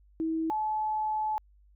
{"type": "tone pair in turn", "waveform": "sine", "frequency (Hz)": [322.5, 861], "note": ["E4", "A5"], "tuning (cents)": [-38, -38], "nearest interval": "octave + perfect fourth", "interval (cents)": 1700, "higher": "second", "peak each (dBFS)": [-27, -27], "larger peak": "neither", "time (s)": [[0.2, 0.5], [0.5, 1.38]], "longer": "second", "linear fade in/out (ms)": 0, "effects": ["added 50 Hz sine -57 dBFS peak until 1.75 s"]}